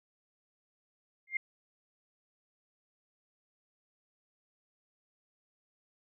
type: tone with exponential growth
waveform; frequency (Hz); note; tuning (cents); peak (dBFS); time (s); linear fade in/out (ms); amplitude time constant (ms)
sine; 2113; C7; +16; -25; 1.27-1.37; 5; 20
effects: none